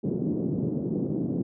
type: band-pass noise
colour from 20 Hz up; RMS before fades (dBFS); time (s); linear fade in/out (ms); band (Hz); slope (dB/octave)
pink; -28; 0.03-1.43; 20; 150 to 370; 24
effects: none